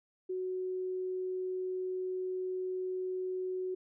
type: tone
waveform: sine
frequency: 370.3 Hz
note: F#4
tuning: 1 cent sharp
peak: -33 dBFS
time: 0.29-3.75 s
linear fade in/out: 10 ms
effects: none